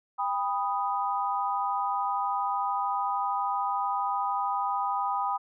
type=chord; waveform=sine; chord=G augmented; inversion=none; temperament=equal with one note detuned; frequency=799.1 / 987.8 / 1244.5 Hz; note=G5 / B5 / D#6; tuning=+33 / 0 / 0 cents; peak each=-30 / -30 / -31 dBFS; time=0.18-5.38 s; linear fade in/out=20 ms; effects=none